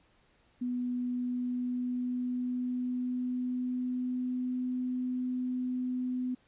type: tone with pitch glide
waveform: sine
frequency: 247 to 252 Hz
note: B3 to B3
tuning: 0 to +35 cents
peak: -30 dBFS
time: 0.61-6.35 s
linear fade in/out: 10 ms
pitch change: +35 cents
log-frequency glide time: 0.97-4.69 s
effects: pink hiss -67 dBFS RMS until 6.47 s + resampled to 8000 Hz